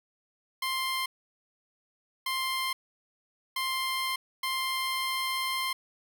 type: tone bursts at uneven times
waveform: 15% pulse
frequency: 1051 Hz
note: C6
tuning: 7 cents sharp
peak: -22 dBFS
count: 4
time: 0.62-1.06 / 2.26-2.73 / 3.56-4.16 / 4.43-5.73 s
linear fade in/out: 5 ms
effects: none